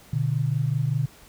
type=tone pair together; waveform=sine; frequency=122.5 / 147.7 Hz; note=B2 / D3; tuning=-14 / +10 cents; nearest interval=minor third; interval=324 cents; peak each=-24 dBFS; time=0.13-1.06 s; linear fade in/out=5 ms; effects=pink hiss -51 dBFS RMS until 1.28 s